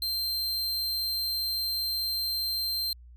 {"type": "tone", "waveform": "45% pulse", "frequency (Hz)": 4149, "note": "C8", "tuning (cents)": -15, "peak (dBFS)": -27, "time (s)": [0.02, 2.93], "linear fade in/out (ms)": 2, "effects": ["added 60 Hz sine -47 dBFS peak until 3.16 s"]}